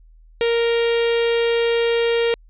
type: tone with notch filter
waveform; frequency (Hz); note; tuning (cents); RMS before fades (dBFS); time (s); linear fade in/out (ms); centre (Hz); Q
sawtooth; 466.2; A#4; 0; -18; 0.41-2.34; 0; 1100; 0.73
effects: added 40 Hz sine -45 dBFS peak until 2.49 s + resampled to 8000 Hz